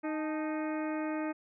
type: harmonic tone with a mistuned harmonic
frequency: 310 Hz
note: D#4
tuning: 6 cents flat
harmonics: 1 / 2 / 3 / 4 / 5 / 6 / 7 / 8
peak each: -33 / -39 / -43 / -45 / -47 / -49 / -50 / -51 dBFS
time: 0.03-1.33 s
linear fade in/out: 20 ms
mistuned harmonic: 3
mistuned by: -96 cents
effects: none